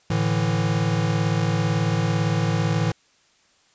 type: chord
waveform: square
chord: A suspended fourth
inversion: none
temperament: equal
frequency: 110 / 146.83 / 164.81 Hz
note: A2 / D3 / E3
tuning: 0 / 0 / 0 cents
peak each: -24 / -27 / -24 dBFS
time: 0.1-2.92 s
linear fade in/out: 5 ms
effects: white hiss -60 dBFS RMS until 3.74 s + resampled to 16000 Hz